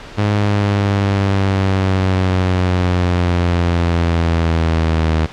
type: exponential sweep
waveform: sawtooth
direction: down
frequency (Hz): 104.2 to 79.1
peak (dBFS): -9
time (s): 0.17-5.27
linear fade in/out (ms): 20
effects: pink hiss -34 dBFS RMS until 5.32 s + low-pass 4000 Hz 12 dB/octave